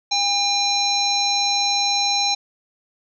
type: harmonic tone with a mistuned harmonic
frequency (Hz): 806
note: G5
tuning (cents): +48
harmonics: 1 / 3 / 5 / 7 / 8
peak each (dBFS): -23 / -28 / -20 / -27 / -28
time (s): 0.11-2.35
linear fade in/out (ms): 10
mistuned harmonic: 7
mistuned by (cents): -39
effects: none